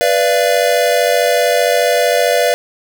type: chord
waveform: square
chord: B diminished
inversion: none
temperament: equal with one note detuned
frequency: 493.9 / 587.3 / 682.5 Hz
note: B4 / D5 / F5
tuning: 0 / 0 / -40 cents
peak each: -16 dBFS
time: 0.01-2.54 s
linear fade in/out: 0 ms
effects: none